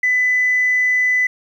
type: tone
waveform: sine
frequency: 2000 Hz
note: B6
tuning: 21 cents sharp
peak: -12 dBFS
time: 0.03-1.27 s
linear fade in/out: 5 ms
effects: tanh soft clip ceiling -9 dBFS + 8-bit